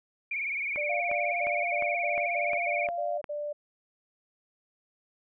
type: tone with vibrato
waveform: sine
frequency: 2291 Hz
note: D7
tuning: 44 cents flat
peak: -29 dBFS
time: 0.31-2.87 s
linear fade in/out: 5 ms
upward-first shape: sine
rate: 19 Hz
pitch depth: 94 cents each way
type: click train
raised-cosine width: 0.5 ms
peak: -24 dBFS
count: 8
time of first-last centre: 0.76-3.242 s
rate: 2.82 Hz
type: tone bursts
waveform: sine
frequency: 590 Hz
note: D5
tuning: 8 cents sharp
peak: -31 dBFS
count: 9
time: 0.77-3.53 s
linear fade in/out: 10 ms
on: 240 ms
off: 75 ms
type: tone with pitch glide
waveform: sine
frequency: 697 to 692.2 Hz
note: F5 to F5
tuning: -4 to -16 cents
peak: -30 dBFS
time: 0.89-3.18 s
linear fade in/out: 10 ms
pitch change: -12 cents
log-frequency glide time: 1.23-2.43 s
effects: none